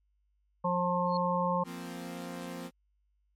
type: harmonic tone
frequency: 177.9 Hz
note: F3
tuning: 32 cents sharp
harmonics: 1 / 3 / 5 / 6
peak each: -32 / -32 / -32 / -32 dBFS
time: 0.64-1.64 s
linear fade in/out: 10 ms
type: tone with exponential growth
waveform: sine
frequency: 4285 Hz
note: C8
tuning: 40 cents sharp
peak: -36 dBFS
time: 1.06-1.17 s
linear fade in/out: 2 ms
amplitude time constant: 23 ms
type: chord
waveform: sawtooth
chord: F suspended fourth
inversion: none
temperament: equal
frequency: 174.61 / 233.1 / 261.6 Hz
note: F3 / Bb3 / C4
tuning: 0 / 0 / 0 cents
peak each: -38 / -41 / -39 dBFS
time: 1.64-2.71 s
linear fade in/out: 50 ms
effects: added 50 Hz sine -70 dBFS peak until 3.35 s + MP3 64 kbps

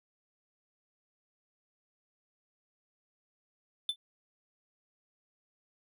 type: tone with exponential decay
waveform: triangle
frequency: 3520 Hz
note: A7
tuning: in tune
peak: -23 dBFS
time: 3.89-3.96 s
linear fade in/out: 2 ms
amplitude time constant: 15 ms
effects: none

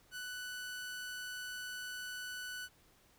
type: tone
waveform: sawtooth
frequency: 1489 Hz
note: F#6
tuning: 11 cents sharp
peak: -38 dBFS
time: 0.11-2.69 s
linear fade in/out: 50 ms
effects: pink hiss -67 dBFS RMS until 3.18 s

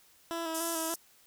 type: tone with vibrato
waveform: 15% pulse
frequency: 328.9 Hz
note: E4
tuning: 4 cents flat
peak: -27 dBFS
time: 0.31-0.94 s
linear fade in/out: 0 ms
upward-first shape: square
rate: 3.4 Hz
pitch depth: 27 cents each way
type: band-pass noise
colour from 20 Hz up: white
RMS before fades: -38 dBFS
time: 0.54-0.96 s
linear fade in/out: 10 ms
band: 5100 to 13000 Hz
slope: 48 dB/octave
effects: white hiss -62 dBFS RMS until 1.26 s

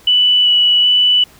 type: tone with vibrato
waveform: sine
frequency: 2960 Hz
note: F#7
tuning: in tune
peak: -8 dBFS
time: 0.07-1.24 s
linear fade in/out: 5 ms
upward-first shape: square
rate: 1.3 Hz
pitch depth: 8 cents each way
effects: pink hiss -45 dBFS RMS until 1.39 s

